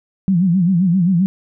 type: tone with vibrato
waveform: sine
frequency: 180 Hz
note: F#3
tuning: 47 cents flat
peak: -11 dBFS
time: 0.28-1.26 s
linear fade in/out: 0 ms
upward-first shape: sine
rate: 7.6 Hz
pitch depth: 140 cents each way
effects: none